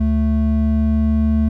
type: tone pair together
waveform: triangle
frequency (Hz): 73.42 / 220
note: D2 / A3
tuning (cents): 0 / 0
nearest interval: octave + perfect fifth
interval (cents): 1900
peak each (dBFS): -14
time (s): 0-1.49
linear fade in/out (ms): 10
effects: none